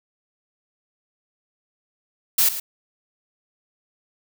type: noise with echo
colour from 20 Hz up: blue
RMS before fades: -17 dBFS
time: 2.38-2.49 s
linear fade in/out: 5 ms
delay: 110 ms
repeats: 1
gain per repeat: -12 dB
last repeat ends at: 2.6 s
effects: none